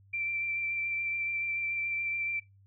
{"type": "tone with vibrato", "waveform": "sine", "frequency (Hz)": 2349, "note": "D7", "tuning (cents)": 0, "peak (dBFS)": -30, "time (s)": [0.13, 2.4], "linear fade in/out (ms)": 10, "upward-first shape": "sine", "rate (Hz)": 7, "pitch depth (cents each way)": 13, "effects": ["noise-tail reverb RT60 0.2 s tail -22 dB re dry", "added 98 Hz sine -57 dBFS peak until 2.66 s"]}